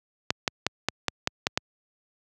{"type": "clicks", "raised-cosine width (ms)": 0.2, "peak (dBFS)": -5, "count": 8, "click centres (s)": [0.305, 0.478, 0.666, 0.886, 1.083, 1.274, 1.469, 1.575], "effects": ["high-pass 80 Hz 12 dB/octave"]}